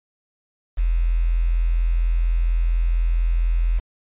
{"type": "tone with quantisation", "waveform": "sine", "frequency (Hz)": 42.14, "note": "E1", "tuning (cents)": 39, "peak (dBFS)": -16, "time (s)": [0.77, 3.8], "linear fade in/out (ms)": 20, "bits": 7, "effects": ["resampled to 8000 Hz"]}